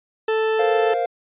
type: tone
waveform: 40% pulse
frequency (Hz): 440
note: A4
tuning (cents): 0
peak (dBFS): -17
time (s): 0.28-0.94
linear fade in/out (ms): 5
type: chord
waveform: triangle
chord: Bb suspended second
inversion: none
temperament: equal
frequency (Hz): 466.2 / 523.3 / 698.5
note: Bb4 / C5 / F5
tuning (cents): 0 / 0 / 0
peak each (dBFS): -23 / -24 / -20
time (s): 0.59-1.06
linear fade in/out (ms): 5
effects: resampled to 8000 Hz